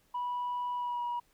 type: tone with pitch glide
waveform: sine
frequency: 980 to 962.6 Hz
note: B5 to B5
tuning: -14 to -45 cents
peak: -30 dBFS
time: 0.14-1.2 s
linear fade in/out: 10 ms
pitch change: -31 cents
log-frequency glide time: 0.75-1.03 s
effects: tanh soft clip ceiling -29 dBFS + pink hiss -69 dBFS RMS until 1.33 s